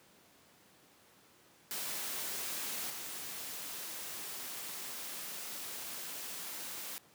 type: noise with level steps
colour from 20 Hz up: white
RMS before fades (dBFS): -39 / -43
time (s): 1.71-6.98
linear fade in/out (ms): 0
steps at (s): 2.9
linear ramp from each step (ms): 2
effects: pink hiss -63 dBFS RMS until 7.14 s + high-pass 150 Hz 12 dB/octave

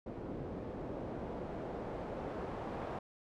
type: noise with low-pass filter sweep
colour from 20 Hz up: white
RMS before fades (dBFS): -42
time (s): 0.06-2.99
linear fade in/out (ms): 5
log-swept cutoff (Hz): 400 to 710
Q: 1.1
effects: none

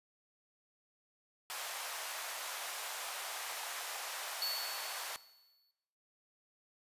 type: high-pass noise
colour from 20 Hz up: pink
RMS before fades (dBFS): -42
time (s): 1.5-5.16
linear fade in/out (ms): 0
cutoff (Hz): 670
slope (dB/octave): 24
type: tone with exponential decay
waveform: square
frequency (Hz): 4435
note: C#8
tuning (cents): 0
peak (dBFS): -33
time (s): 4.42-5.71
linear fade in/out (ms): 1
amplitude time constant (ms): 280
effects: noise-tail reverb RT60 1.0 s tail -19 dB re dry + resampled to 32000 Hz

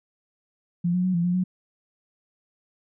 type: tone with pitch steps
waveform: sine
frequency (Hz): 173.7 / 180.8 / 184.8 / 171 / 177.5 / 183.2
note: F3 / F#3 / F#3 / F3 / F3 / F#3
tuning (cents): -9 / -40 / -2 / -36 / +28 / -17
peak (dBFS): -20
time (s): 0.84-1.44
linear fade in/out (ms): 10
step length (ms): 100
effects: none

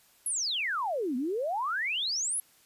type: exponential two-way sweep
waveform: sine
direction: down then up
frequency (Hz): 11420 to 237.4 to 11420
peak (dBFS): -28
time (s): 0.26-2.4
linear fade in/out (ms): 2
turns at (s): 1.16
effects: white hiss -62 dBFS RMS until 2.65 s + resampled to 32000 Hz

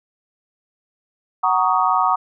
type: chord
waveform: sine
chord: D# minor seventh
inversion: first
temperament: just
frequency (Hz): 746.7 / 933.4 / 1120.1 / 1244.5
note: F#5 / A#5 / C#6 / D#6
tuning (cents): +16 / +2 / +18 / 0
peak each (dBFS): -20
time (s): 1.43-2.16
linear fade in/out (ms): 10
effects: none

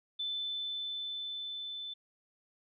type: tone with level ramp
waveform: sine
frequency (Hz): 3520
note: A7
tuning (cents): 0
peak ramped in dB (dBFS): -33 to -39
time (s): 0.19-1.94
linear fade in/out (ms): 10
effects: none

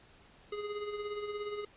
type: tone with tremolo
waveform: square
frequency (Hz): 415.3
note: G#4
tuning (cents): 0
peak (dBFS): -35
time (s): 0.52-1.65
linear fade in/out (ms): 5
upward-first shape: sine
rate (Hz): 17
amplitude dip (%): 50
effects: pink hiss -60 dBFS RMS until 1.76 s + resampled to 8000 Hz

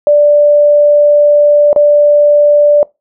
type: tone with dropouts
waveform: sine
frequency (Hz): 587.3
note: D5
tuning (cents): 0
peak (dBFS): -3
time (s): 0.07-2.83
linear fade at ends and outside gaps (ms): 1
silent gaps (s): 1.73-1.761
effects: noise-tail reverb RT60 0.2 s tail -22 dB re dry

